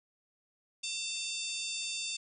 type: harmonic tone with a mistuned harmonic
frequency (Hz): 897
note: A5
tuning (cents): +33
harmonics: 3 / 4 / 5 / 6 / 7 / 8 / 9 / 10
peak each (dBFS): -41 / -40 / -41 / -47 / -47 / -42 / -49 / -48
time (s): 0.83-2.17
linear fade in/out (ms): 10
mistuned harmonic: 5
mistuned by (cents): +47
effects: none